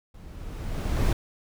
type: noise with level ramp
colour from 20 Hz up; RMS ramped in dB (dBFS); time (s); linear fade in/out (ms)
brown; -46 to -20; 0.14-1.13; 5
effects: none